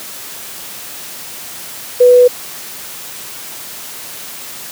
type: tone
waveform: sine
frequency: 493.9 Hz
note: B4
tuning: in tune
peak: -3 dBFS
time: 2-2.28 s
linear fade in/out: 10 ms
effects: white hiss -29 dBFS RMS until 4.71 s + high-pass 100 Hz 12 dB/octave